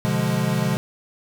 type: chord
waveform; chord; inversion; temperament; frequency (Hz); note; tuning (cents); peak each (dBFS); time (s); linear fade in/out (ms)
square; B diminished seventh; none; equal with one note detuned; 125.99 / 146.83 / 174.61 / 207.7; B2 / D3 / F3 / Ab3; +35 / 0 / 0 / 0; -26; 0.05-0.77; 0
effects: none